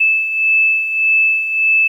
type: beating tone pair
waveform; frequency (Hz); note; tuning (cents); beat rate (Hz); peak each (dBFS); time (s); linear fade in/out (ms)
sine; 2622 / 2623.7; E7 / E7; -10 / -9; 1.7; -19 / -12; 0-1.88; 10
effects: 8-bit